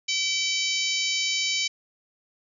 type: harmonic tone with a mistuned harmonic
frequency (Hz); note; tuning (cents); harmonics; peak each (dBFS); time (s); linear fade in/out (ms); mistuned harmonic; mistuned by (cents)
766; G5; -40; 3 / 4 / 5 / 6 / 7 / 8 / 9; -29 / -30 / -31 / -32 / -32 / -33 / -34; 0.08-1.68; 10; 5; +31
effects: none